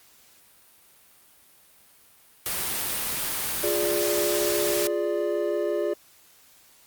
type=noise; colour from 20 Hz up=white; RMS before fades=-28 dBFS; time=2.46-4.87 s; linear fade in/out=0 ms
type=chord; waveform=triangle; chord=D diminished; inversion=first; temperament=equal; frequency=349.2 / 415.3 / 587.3 Hz; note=F4 / Ab4 / D5; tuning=0 / 0 / 0 cents; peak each=-26 dBFS; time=3.63-5.94 s; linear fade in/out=10 ms
effects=white hiss -56 dBFS RMS until 6.86 s + Opus 48 kbps